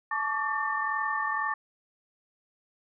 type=tone cluster; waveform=sine; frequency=869 / 1130 / 1172 / 1797 Hz; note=A5 / C#6 / D6 / A6; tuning=-22 / +33 / -4 / +36 cents; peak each=-34 / -32 / -33 / -31 dBFS; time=0.11-1.54 s; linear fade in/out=5 ms; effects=none